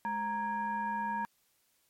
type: tone with frequency modulation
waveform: sine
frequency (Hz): 932.3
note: A#5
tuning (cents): 0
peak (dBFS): -31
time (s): 0.05-1.25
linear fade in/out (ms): 0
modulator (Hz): 723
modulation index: 0.69
effects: white hiss -72 dBFS RMS until 1.89 s + MP3 64 kbps